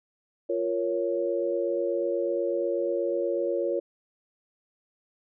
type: chord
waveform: sine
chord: Bb minor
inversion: second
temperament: equal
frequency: 349.2 / 466.2 / 554.4 Hz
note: F4 / Bb4 / Db5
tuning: 0 / 0 / 0 cents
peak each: -29 / -30 / -28 dBFS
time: 0.49-3.8 s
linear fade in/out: 10 ms
effects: none